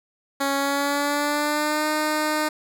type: tone with pitch glide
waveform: 10% pulse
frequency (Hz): 277.2 to 305.8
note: C#4 to D#4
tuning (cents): 0 to -30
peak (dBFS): -13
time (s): 0.4-2.49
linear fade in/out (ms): 10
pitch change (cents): +170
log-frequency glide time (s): 0.56-1.87
effects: none